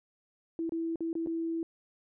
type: tone with dropouts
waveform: sine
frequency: 329.6 Hz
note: E4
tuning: in tune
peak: -30 dBFS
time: 0.59-1.63 s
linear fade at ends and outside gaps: 1 ms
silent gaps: 0.694-0.721 / 0.958-1.006 / 1.13-1.153 / 1.262-1.271 s
effects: none